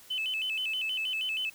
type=tone with vibrato; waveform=sine; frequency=2816 Hz; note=F7; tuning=14 cents sharp; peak=-28 dBFS; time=0.1-1.5 s; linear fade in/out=10 ms; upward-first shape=square; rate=6.3 Hz; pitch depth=130 cents each way; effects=tanh soft clip ceiling -25 dBFS + white hiss -54 dBFS RMS until 1.54 s